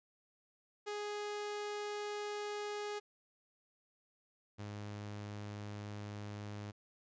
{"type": "tone pair in turn", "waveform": "sawtooth", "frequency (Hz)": [415.3, 103.6], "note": ["G#4", "G#2"], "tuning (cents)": [0, -4], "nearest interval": "2 octaves", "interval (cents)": 2404, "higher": "first", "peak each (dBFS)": [-35, -39], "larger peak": "first", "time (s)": [[0.86, 3], [4.58, 6.72]], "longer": "neither", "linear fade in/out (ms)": 20, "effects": ["resampled to 16000 Hz"]}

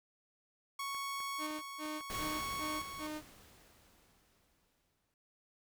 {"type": "tone with tremolo", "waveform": "sawtooth", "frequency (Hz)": 1108.7, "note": "C#6", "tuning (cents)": 0, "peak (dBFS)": -34, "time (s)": [0.79, 3.07], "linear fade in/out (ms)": 5, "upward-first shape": "square", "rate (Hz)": 0.74, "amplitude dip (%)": 50}
{"type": "clicks", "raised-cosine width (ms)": 0.5, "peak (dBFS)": -38, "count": 9, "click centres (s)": [0.947, 1.204, 1.508, 1.588, 1.856, 2.008, 2.099, 2.418, 2.529]}
{"type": "tone bursts", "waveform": "sawtooth", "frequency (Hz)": 305.6, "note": "D#4", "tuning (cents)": -31, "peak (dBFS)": -36, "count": 5, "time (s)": [1.38, 3.22], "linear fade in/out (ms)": 50, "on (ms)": 240, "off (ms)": 160}
{"type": "noise with exponential decay", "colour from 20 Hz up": "pink", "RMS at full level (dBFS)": -42, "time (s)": [2.1, 5.14], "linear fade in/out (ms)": 1, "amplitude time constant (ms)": 660}
{"effects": []}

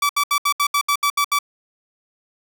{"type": "tone bursts", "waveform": "sawtooth", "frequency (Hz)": 1153, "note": "D6", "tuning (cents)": -32, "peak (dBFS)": -12, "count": 10, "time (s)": [0.02, 1.389], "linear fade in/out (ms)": 5, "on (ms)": 73, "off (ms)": 71, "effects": []}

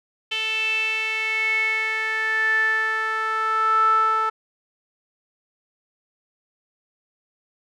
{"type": "tone with band-pass filter sweep", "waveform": "sawtooth", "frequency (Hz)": 440, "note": "A4", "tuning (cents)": 0, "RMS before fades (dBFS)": -22, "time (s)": [0.31, 4.3], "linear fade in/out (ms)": 10, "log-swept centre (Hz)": [2900, 1200], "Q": 9.9, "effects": []}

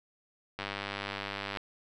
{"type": "click train", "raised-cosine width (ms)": 0.3, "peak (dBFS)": -19, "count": 99, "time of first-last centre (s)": [0.59, 1.572], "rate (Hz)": 99.8, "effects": []}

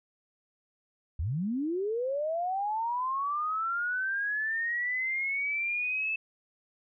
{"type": "linear sweep", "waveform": "sine", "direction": "up", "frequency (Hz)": [65.41, 2634], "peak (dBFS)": -28, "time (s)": [1.19, 6.16], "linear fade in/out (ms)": 5, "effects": []}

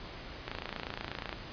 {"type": "click train", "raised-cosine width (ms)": 0.3, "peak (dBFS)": -20, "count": 25, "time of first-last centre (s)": [0.48, 1.328], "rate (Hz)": 28.3, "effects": ["pink hiss -45 dBFS RMS until 1.52 s", "resampled to 11025 Hz"]}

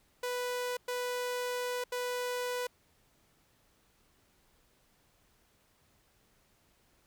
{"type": "tone bursts at uneven times", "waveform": "sawtooth", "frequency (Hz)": 493.9, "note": "B4", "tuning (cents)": 0, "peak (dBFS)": -29, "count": 3, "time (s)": [[0.23, 0.77], [0.88, 1.84], [1.92, 2.67]], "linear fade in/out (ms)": 5, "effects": ["pink hiss -69 dBFS RMS until 7.06 s"]}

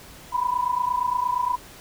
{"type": "tone pair together", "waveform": "sine", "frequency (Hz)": [976, 1004.6], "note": ["B5", "B5"], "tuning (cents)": [-21, 29], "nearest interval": "minor second", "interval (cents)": 50, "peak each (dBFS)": -24, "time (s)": [0.32, 1.57], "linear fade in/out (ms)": 20, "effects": ["pink hiss -45 dBFS RMS until 1.8 s"]}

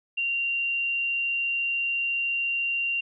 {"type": "tone", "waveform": "sine", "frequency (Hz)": 2767, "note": "F7", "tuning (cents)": -17, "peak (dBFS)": -24, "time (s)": [0.17, 3.01], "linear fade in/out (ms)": 10, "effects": []}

